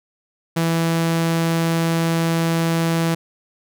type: tone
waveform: sawtooth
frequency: 165.4 Hz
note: E3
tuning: 6 cents sharp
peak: -13 dBFS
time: 0.56-3.15 s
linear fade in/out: 10 ms
effects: none